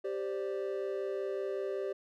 triangle chord, G suspended fourth, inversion none, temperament just, 392 / 522.7 / 588 Hz, G4 / C5 / D5, 0 / -2 / +2 cents, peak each -33 / -38 / -38 dBFS, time 0.04-1.93 s, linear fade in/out 10 ms, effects none

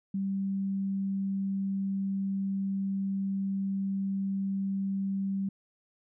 sine tone, 195 Hz, G3, 9 cents flat, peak -28 dBFS, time 0.14-5.49 s, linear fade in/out 5 ms, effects none

